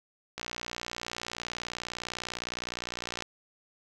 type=click train; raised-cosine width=0.2 ms; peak=-17 dBFS; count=171; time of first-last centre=0.38-3.223 s; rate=59.8 Hz; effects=none